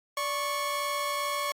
sawtooth tone pair together, 581.2 / 1100 Hz, D5 / C#6, -18 / -14 cents, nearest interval major seventh, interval 1104 cents, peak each -30 / -26 dBFS, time 0.17-1.52 s, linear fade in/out 2 ms, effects AAC 48 kbps

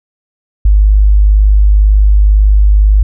sine tone, 51 Hz, G#1, 31 cents flat, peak -3 dBFS, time 0.65-3.03 s, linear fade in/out 5 ms, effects none

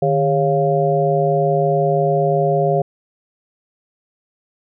sine tone cluster, 152.9 / 406.4 / 552 / 695 Hz, D#3 / G#4 / C#5 / F5, -30 / -38 / -7 / -9 cents, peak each -19 dBFS, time 0.02-2.82 s, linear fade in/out 5 ms, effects none

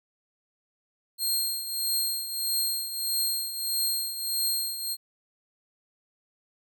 15% pulse tone with tremolo, 4215 Hz, C8, 12 cents sharp, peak -17 dBFS, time 1.18-4.97 s, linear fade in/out 50 ms, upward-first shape triangle, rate 1.6 Hz, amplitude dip 70%, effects none

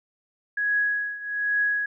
sine tone with tremolo, 1667 Hz, G#6, 6 cents sharp, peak -19 dBFS, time 0.57-1.86 s, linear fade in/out 5 ms, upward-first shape triangle, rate 1.2 Hz, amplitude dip 85%, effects none

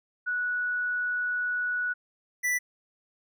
sine / square tone pair in turn, 1471 / 1975.5 Hz, F#6 / B6, -11 / 0 cents, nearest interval perfect fourth, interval 511 cents, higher second, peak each -26 / -25 dBFS, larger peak second, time 0.26-1.94 / 2.43-2.59 s, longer first, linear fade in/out 20 ms, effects none

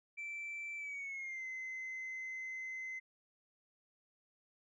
sine tone with pitch glide, 2333 to 2055 Hz, D7 to C7, -12 to -32 cents, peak -39 dBFS, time 0.17-3 s, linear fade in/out 20 ms, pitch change -220 cents, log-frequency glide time 0.77-1.46 s, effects tanh soft clip ceiling -39 dBFS

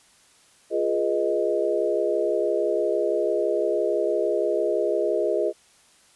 sine chord, F half-diminished seventh, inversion none, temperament equal with one note detuned, 349.2 / 415.3 / 486.8 / 622.3 Hz, F4 / Ab4 / Cb5 / Eb5, 0 / 0 / -25 / 0 cents, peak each -27 / -25 / -28 / -25 dBFS, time 0.7-5.53 s, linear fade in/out 50 ms, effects white hiss -57 dBFS RMS until 6.15 s + resampled to 24000 Hz

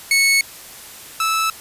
sawtooth tone pair in turn, 2205 / 1311.1 Hz, C#7 / E6, -10 / -10 cents, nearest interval major sixth, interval 900 cents, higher first, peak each -9 / -13 dBFS, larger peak first, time 0.11-0.41 / 1.2-1.5 s, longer neither, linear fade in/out 2 ms, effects white hiss -38 dBFS RMS until 1.6 s + resampled to 32000 Hz

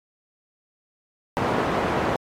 white band-pass noise, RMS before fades -24 dBFS, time 1.37-2.16 s, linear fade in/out 0 ms, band 100 to 860 Hz, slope 12 dB/octave, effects AAC 48 kbps

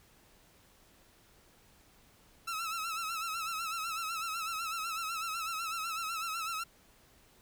sawtooth tone with vibrato, 1318.5 Hz, E6, in tune, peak -31 dBFS, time 2.47-6.64 s, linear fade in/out 10 ms, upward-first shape sine, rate 8 Hz, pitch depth 72 cents each way, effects pink hiss -63 dBFS RMS until 7.41 s

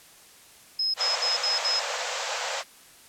sine tone bursts, 5130 Hz, E8, 48 cents flat, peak -23 dBFS, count 5, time 0.79-1.796 s, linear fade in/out 5 ms, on 150 ms, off 64 ms
pink band-pass noise, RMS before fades -31 dBFS, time 0.96-2.64 s, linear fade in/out 50 ms, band 490 to 7800 Hz, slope 96 dB/octave
effects white hiss -52 dBFS RMS until 3.08 s + low-pass 12000 Hz 12 dB/octave

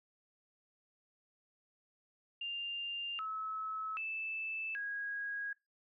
sine tone with pitch steps, 2796 / 1295 / 2634 / 1646 Hz, F7 / E6 / E7 / G#6, +1 / -31 / -2 / -16 cents, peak -37 dBFS, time 2.41-5.53 s, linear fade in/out 5 ms, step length 780 ms, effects noise-tail reverb RT60 0.2 s tail -20 dB re dry

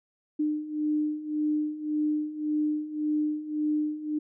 sine beating tone pair, 301.2 / 303 Hz, D4 / D#4, +44 / -46 cents, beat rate 1.8 Hz, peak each -31 / -27 dBFS, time 0.39-4.19 s, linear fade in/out 10 ms, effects none

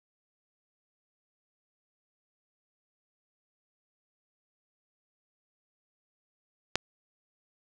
click, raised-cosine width 0.2 ms, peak -7 dBFS, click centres 6.756 s, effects none

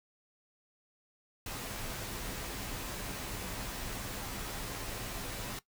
pink noise with comb filter, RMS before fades -40 dBFS, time 1.46-5.59 s, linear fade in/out 2 ms, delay 13 ms, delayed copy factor -0.5, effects noise-tail reverb RT60 0.1 s tail -17 dB re dry

